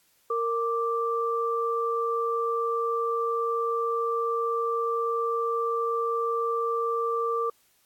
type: tone pair together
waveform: sine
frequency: 462.6 / 1174.7 Hz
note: A#4 / D6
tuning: -13 / 0 cents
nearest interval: octave + major third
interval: 1613 cents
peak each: -27 dBFS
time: 0.3-7.5 s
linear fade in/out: 5 ms
effects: white hiss -65 dBFS RMS until 7.85 s + AAC 64 kbps